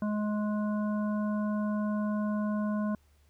harmonic tone, 210.1 Hz, G#3, 20 cents sharp, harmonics 1 / 3 / 5 / 7, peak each -28 / -38 / -41 / -46 dBFS, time 0.02-2.95 s, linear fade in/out 2 ms, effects added 73 Hz sine -61 dBFS peak until 3.29 s + pink hiss -70 dBFS RMS until 3.29 s

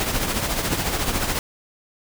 pink noise with tremolo, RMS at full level -21 dBFS, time 0-1.39 s, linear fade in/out 0 ms, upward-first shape triangle, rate 14 Hz, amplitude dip 60%, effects none

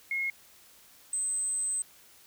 sine tone pair in turn, 2159 / 8196 Hz, C#7 / C9, -46 / -37 cents, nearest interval octave + major seventh, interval 2309 cents, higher second, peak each -28 dBFS, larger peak neither, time 0.11-0.3 / 1.13-1.82 s, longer second, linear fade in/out 2 ms, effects white hiss -57 dBFS RMS until 2.26 s

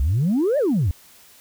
sine exponential two-way sweep, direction up then down, 60.6 to 620 to 75.9 Hz, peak -15 dBFS, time 0-0.91 s, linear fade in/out 0 ms, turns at 0.58 s, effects tanh soft clip ceiling -14 dBFS + white hiss -50 dBFS RMS until 1.4 s

